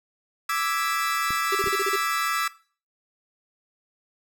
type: chord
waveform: 40% pulse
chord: E dominant seventh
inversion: third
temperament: equal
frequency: 1174.7 / 1318.5 / 1661.2 / 1975.5 Hz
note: D6 / E6 / G#6 / B6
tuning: 0 / 0 / 0 / 0 cents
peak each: -28 / -26 / -31 / -31 dBFS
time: 0.49-2.48 s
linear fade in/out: 5 ms
type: clicks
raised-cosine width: 3 ms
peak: -23 dBFS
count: 3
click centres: 1.306 / 1.641 / 1.673 s
type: tone bursts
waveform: square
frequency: 392 Hz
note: G4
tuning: in tune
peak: -25 dBFS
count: 7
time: 1.52-1.96 s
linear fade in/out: 5 ms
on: 32 ms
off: 36 ms
effects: noise-tail reverb RT60 0.4 s tail -18 dB re dry